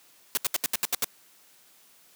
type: noise bursts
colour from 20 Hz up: white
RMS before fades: -25 dBFS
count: 8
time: 0.35-1.044 s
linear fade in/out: 0 ms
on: 22 ms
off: 74 ms
effects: white hiss -58 dBFS RMS until 2.15 s + high-pass 150 Hz 12 dB/octave